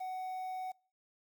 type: tone with quantisation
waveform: triangle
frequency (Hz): 746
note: F#5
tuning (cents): +14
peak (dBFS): -35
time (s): 0-0.72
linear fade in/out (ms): 10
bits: 10
effects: noise-tail reverb RT60 0.4 s tail -24 dB re dry